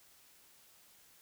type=silence; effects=white hiss -63 dBFS RMS until 1.21 s